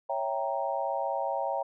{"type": "chord", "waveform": "sine", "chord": "C# diminished seventh", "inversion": "none", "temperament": "equal", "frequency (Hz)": [554.4, 659.3, 784, 932.3], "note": ["C#5", "E5", "G5", "Bb5"], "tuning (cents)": [0, 0, 0, 0], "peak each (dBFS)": [-33, -34, -33, -34], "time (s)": [0.09, 1.63], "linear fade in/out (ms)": 10, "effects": []}